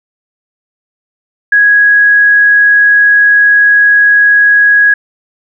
sine tone, 1661.2 Hz, G#6, in tune, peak -3 dBFS, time 1.52-4.94 s, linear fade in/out 5 ms, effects none

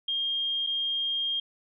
sine tone with dropouts, 3220 Hz, G7, 46 cents sharp, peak -26 dBFS, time 0.08-1.4 s, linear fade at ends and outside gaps 5 ms, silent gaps 0.666-0.67 s, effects none

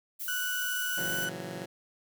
violet noise, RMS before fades -37 dBFS, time 0.19-1.26 s, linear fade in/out 20 ms
35% pulse tone with pitch glide, 1480 to 1490.3 Hz, F#6 to F#6, 0 to +12 cents, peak -29 dBFS, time 0.28-1.29 s, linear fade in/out 2 ms, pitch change +12 cents, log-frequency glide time 0.94-1.12 s
15% pulse chord, F# dominant seventh, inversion first, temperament just, 115.62 / 138.75 / 166.5 / 185 Hz, A#2 / C#3 / E3 / F#3, -14 / +2 / +18 / 0 cents, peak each -40 / -39 / -35 / -35 dBFS, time 0.97-1.66 s, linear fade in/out 10 ms
effects none

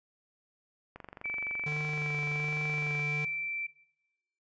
click train, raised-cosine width 0.5 ms, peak -29 dBFS, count 49, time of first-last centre 0.96-2.994 s, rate 23.6 Hz
sine tone with pitch glide, 2314 to 2338 Hz, D7 to D7, -26 to -8 cents, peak -32 dBFS, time 1.24-3.67 s, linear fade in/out 10 ms, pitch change +18 cents, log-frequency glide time 1.52-3.44 s
square tone with vibrato, 149.5 Hz, D3, 31 cents sharp, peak -35 dBFS, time 1.66-3.25 s, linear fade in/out 5 ms, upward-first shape sine, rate 1.3 Hz, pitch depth 20 cents each way
effects noise-tail reverb RT60 0.9 s tail -19 dB re dry + resampled to 16000 Hz

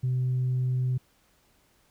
sine tone, 127.3 Hz, C3, 47 cents flat, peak -22 dBFS, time 0.03-0.98 s, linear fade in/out 10 ms, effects tanh soft clip ceiling -21 dBFS + pink hiss -65 dBFS RMS until 1.9 s

